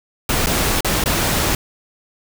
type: noise with dropouts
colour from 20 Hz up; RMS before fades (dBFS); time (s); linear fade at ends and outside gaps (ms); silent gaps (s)
pink; -18; 0.29-1.55; 2; 0.461-0.469 / 0.807-0.846 / 1.039-1.058
effects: none